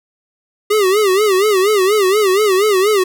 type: tone with vibrato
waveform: square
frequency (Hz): 399.6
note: G4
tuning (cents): +33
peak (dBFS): -11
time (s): 0.7-3.04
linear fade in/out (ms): 10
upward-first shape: sine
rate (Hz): 4.2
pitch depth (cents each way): 140
effects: none